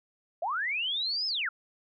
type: linear two-way sweep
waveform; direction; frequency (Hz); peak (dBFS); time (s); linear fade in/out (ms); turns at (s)
sine; up then down; 609 to 5260 to 1267; -28; 0.42-1.49; 5; 1.27
effects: none